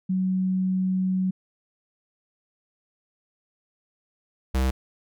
sine / square tone pair in turn, 186.7 / 65.12 Hz, F#3 / C2, +16 / -8 cents, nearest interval octave + tritone, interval 1824 cents, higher first, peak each -21 dBFS, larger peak neither, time 0.09-1.31 / 4.54-4.71 s, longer first, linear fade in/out 10 ms, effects none

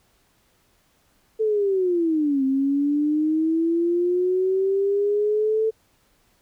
sine linear two-way sweep, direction down then up, 444.2 to 264.3 to 444.2 Hz, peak -18 dBFS, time 1.39-5.71 s, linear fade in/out 20 ms, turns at 2.44 s, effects pink hiss -63 dBFS RMS until 6.41 s

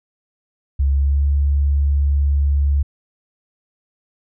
sine tone with pitch glide, 69 to 70.9 Hz, C#2 to C#2, -7 to +40 cents, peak -13 dBFS, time 0.79-2.83 s, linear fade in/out 10 ms, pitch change +47 cents, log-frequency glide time 0.92-1.24 s, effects none

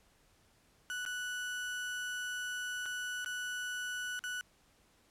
35% pulse tone with dropouts, 1480 Hz, F#6, in tune, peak -35 dBFS, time 0.9-4.41 s, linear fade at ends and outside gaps 0 ms, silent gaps 1.052-1.062 / 2.857-2.861 / 3.246-3.26 / 4.192-4.239 s, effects pink hiss -68 dBFS RMS until 5.1 s + low-pass 12000 Hz 12 dB/octave

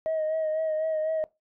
sine tone with vibrato, 630 Hz, D#5, 21 cents sharp, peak -23 dBFS, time 0.06-1.24 s, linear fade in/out 0 ms, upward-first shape sine, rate 4 Hz, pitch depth 31 cents each way, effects noise-tail reverb RT60 0.2 s tail -21 dB re dry + tanh soft clip ceiling -22 dBFS

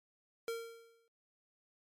square tone with exponential decay, 460 Hz, A#4, 23 cents flat, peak -35 dBFS, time 0.48-1.08 s, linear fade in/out 1 ms, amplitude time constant 130 ms, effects MP3 64 kbps

